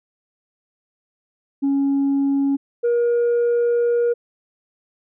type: tone pair in turn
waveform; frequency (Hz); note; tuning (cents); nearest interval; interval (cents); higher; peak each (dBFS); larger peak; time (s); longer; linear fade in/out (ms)
sine; 277.2 / 475.4; C#4 / A#4; 0 / +34; major sixth; 934; second; -14 / -13; second; 1.62-2.57 / 2.83-4.14; second; 20
effects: tanh soft clip ceiling -14 dBFS